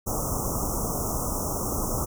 pink band-stop noise, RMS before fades -28 dBFS, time 0.06-2.06 s, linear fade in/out 20 ms, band 1300 to 5600 Hz, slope 96 dB/octave, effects none

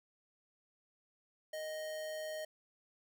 square tone with amplitude modulation, 622.3 Hz, D#5, in tune, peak -39 dBFS, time 1.53-2.45 s, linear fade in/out 5 ms, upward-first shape sine, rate 160 Hz, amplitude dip 30%, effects none

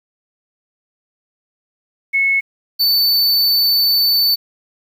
sine / square tone pair in turn, 2194 / 4514 Hz, C#7 / C#8, -18 / +31 cents, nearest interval octave, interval 1249 cents, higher second, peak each -12 dBFS, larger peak neither, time 2.13-2.41 / 2.79-4.36 s, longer second, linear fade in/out 20 ms, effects 8-bit

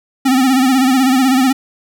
square tone with vibrato, 261.1 Hz, C4, 3 cents flat, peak -10 dBFS, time 0.25-1.53 s, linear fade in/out 10 ms, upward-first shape sine, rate 16 Hz, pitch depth 73 cents each way, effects none

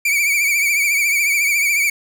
45% pulse tone with vibrato, 2302 Hz, D7, 35 cents flat, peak -14 dBFS, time 0.05-1.9 s, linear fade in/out 5 ms, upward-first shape triangle, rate 14 Hz, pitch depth 84 cents each way, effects none

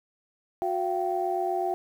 sine tone cluster, 364.8 / 685 / 773 Hz, F#4 / F5 / G5, -24 / -34 / -24 cents, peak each -29 dBFS, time 0.62-1.74 s, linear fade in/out 0 ms, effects tanh soft clip ceiling -15 dBFS + 9-bit

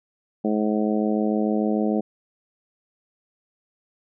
harmonic tone, 106.7 Hz, G#2, 47 cents sharp, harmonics 2 / 3 / 4 / 5 / 6 / 7, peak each -22 / -26 / -28 / -30 / -32 / -33 dBFS, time 0.44-2.01 s, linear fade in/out 10 ms, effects none

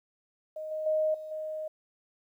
sine tone with level steps, 622.3 Hz, D#5, in tune, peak -35 / -31 / -24 / -38 / -33 dBFS, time 0.56-1.68 s, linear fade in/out 5 ms, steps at 0.71 / 0.86 / 1.14 / 1.31 s, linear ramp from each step 5 ms, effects 11-bit

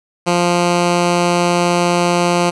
10% pulse tone, 174.8 Hz, F3, 2 cents sharp, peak -4 dBFS, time 0.26-2.51 s, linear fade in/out 20 ms, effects resampled to 22050 Hz + 7-bit

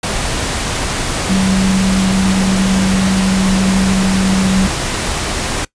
sine tone in noise, 190.7 Hz, G3, 47 cents flat, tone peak -11 dBFS, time 1.29-4.67 s, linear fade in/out 5 ms, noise pink, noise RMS -18 dBFS, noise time 0.03-5.65 s, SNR +4 dB, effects noise-tail reverb RT60 0.1 s tail -21 dB re dry + resampled to 22050 Hz

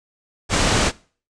pink low-pass noise, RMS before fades -18 dBFS, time 0.49-0.92 s, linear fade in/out 50 ms, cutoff 8700 Hz, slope 48 dB/octave, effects noise-tail reverb RT60 0.4 s tail -21 dB re dry

